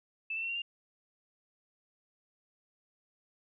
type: tone with pitch steps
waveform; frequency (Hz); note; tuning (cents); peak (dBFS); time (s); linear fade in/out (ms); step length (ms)
sine; 2635 / 2675 / 2715 / 2756 / 2798; E7 / E7 / F7 / F7 / F7; -1 / +25 / -50 / -24 / +3; -33; 0.3-0.62; 5; 64
effects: none